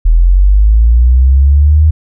sine linear sweep, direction up, 39.47 to 79 Hz, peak -3 dBFS, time 0.05-1.91 s, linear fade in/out 10 ms, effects none

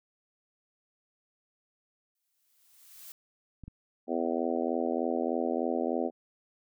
blue noise with exponential growth, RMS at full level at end -45 dBFS, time 2.15-3.12 s, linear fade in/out 2 ms, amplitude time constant 210 ms
clicks, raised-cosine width 5 ms, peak -32 dBFS, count 2, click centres 3.637 / 3.68 s
harmonic tone, 83.3 Hz, E2, 19 cents sharp, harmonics 3 / 4 / 5 / 6 / 7 / 8 / 9, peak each -33 / -34 / -35 / -36 / -36 / -37 / -38 dBFS, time 4.07-6.11 s, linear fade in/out 50 ms
effects none

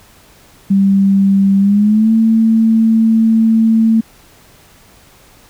sine tone with pitch glide, 196 to 223.8 Hz, G3 to A3, 0 to +30 cents, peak -7 dBFS, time 0.7-4.01 s, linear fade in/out 10 ms, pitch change +230 cents, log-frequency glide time 1.59-2.12 s, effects pink hiss -45 dBFS RMS until 5.49 s

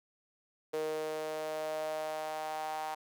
sawtooth tone with high-pass filter sweep, 155.56 Hz, D#3, in tune, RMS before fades -37 dBFS, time 0.73-2.95 s, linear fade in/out 10 ms, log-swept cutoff 470 to 820 Hz, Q 5.7, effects none

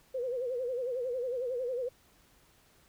sine tone with vibrato, 499.4 Hz, B4, 19 cents sharp, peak -31 dBFS, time 0.14-1.89 s, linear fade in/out 10 ms, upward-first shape sine, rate 11 Hz, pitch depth 98 cents each way, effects pink hiss -64 dBFS RMS until 2.88 s

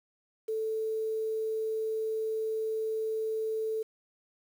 sine tone with quantisation, 440 Hz, A4, in tune, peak -29 dBFS, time 0.48-3.83 s, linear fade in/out 10 ms, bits 9, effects none

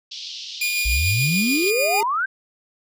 pink band-pass noise, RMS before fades -34 dBFS, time 0.11-1.71 s, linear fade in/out 10 ms, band 3000 to 5500 Hz, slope 48 dB/octave
sawtooth tone with tremolo, 2429 Hz, D#7, 42 cents flat, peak -16 dBFS, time 0.61-2.01 s, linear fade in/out 5 ms, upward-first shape sine, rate 6.8 Hz, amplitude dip 30%
sine exponential sweep, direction up, 54 to 1607 Hz, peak -19 dBFS, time 0.85-2.26 s, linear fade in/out 10 ms
square tone with exponential growth, 410 Hz, G#4, 22 cents flat, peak -24 dBFS, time 0.97-2.03 s, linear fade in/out 2 ms, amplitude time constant 230 ms
effects none

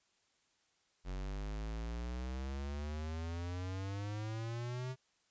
square exponential sweep, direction up, 45.5 to 130.81 Hz, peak -39 dBFS, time 1.04-4.96 s, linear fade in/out 50 ms, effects white hiss -75 dBFS RMS until 5.3 s + resampled to 16000 Hz

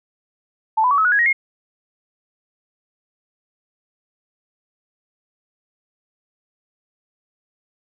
sine tone with pitch steps, 880 / 999.2 / 1134.6 / 1288.4 / 1463 / 1661.2 / 1886.3 / 2142 Hz, A5 / B5 / C#6 / E6 / F#6 / G#6 / A#6 / C7, 0 / +20 / +40 / -40 / -20 / 0 / +20 / +40 cents, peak -13 dBFS, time 0.77-1.33 s, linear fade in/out 10 ms, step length 70 ms, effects none

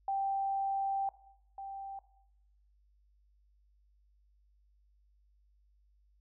sine tone pair in turn, 784 / 784 Hz, G5 / G5, 0 / 0 cents, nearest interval unison, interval 0 cents, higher neither, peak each -30 / -40 dBFS, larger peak first, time 0.08-1.09 / 1.58-1.99 s, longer first, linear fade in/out 2 ms, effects noise-tail reverb RT60 0.8 s tail -17 dB re dry + added 50 Hz sine -65 dBFS peak until 6.2 s

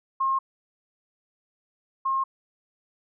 sine tone pair in turn, 1071 / 1071 Hz, C6 / C6, +40 / +40 cents, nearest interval unison, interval 0 cents, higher neither, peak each -21 / -22 dBFS, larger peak first, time 0.2-0.39 / 2.05-2.24 s, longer neither, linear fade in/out 10 ms, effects none

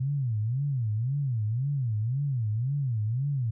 sine tone with vibrato, 123.47 Hz, B2, in tune, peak -25 dBFS, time 0-3.51 s, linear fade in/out 10 ms, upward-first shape sine, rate 1.9 Hz, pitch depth 270 cents each way, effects none

